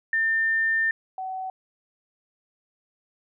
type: tone pair in turn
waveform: sine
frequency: 1800 / 754.2 Hz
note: A6 / F#5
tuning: +39 / +33 cents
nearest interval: octave + minor third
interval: 1506 cents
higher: first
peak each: -20 / -29 dBFS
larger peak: first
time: 0.13-0.91 / 1.18-1.5 s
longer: first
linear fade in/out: 2 ms
effects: none